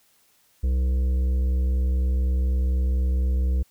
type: harmonic tone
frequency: 64.1 Hz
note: C2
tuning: 35 cents flat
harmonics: 1 / 3 / 5 / 7 / 8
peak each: -19 / -37 / -43 / -45 / -47 dBFS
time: 0.63-3.63 s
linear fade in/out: 10 ms
effects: white hiss -62 dBFS RMS until 3.7 s